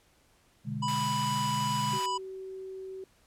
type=chord; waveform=sine; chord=G# diminished; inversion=first; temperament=equal; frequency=123.47 / 146.83 / 207.7 Hz; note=B2 / D3 / G#3; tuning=0 / 0 / 0 cents; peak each=-36 dBFS; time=0.64-2 s; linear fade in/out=50 ms
type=harmonic tone; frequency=987.8 Hz; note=B5; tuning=in tune; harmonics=1 / 3 / 5 / 7 / 8; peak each=-29 / -39 / -43 / -46 / -47 dBFS; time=0.82-2.18 s; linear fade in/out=10 ms
type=high-pass noise; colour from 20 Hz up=pink; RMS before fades=-41 dBFS; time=0.88-2.06 s; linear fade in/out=2 ms; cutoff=1200 Hz; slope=12 dB/octave
type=tone; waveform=sine; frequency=380 Hz; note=F#4; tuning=46 cents sharp; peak=-38 dBFS; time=1.93-3.04 s; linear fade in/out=2 ms
effects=pink hiss -65 dBFS RMS until 3.26 s + low-pass 12000 Hz 12 dB/octave